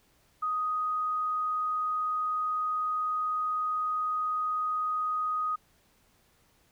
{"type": "tone", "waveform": "sine", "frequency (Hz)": 1248, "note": "D#6", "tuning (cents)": 5, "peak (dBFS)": -27, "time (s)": [0.42, 5.56], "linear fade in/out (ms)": 10, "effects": ["pink hiss -66 dBFS RMS until 6.71 s"]}